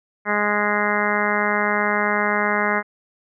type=harmonic tone; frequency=207.7 Hz; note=G#3; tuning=in tune; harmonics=1 / 2 / 3 / 4 / 5 / 6 / 7 / 8 / 9 / 10; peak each=-27 / -27 / -27 / -27 / -27 / -27 / -27 / -27 / -27 / -27 dBFS; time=0.25-2.83 s; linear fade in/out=50 ms; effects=none